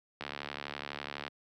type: click train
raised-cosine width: 0.3 ms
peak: -21 dBFS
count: 78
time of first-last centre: 0.21-1.279 s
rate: 72 Hz
effects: high-pass 150 Hz 12 dB/octave